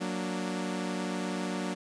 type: chord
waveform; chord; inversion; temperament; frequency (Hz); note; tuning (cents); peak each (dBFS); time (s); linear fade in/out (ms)
sawtooth; Gb augmented; none; equal; 185 / 233.1 / 293.7; Gb3 / Bb3 / D4; 0 / 0 / 0; -30 / -33 / -33; 0-1.75; 20
effects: resampled to 22050 Hz